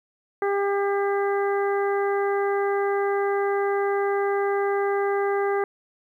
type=harmonic tone; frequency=400 Hz; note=G4; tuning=35 cents sharp; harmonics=1 / 2 / 3 / 4 / 5; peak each=-22 / -28 / -32 / -34 / -36 dBFS; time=0.42-5.64 s; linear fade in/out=2 ms; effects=10-bit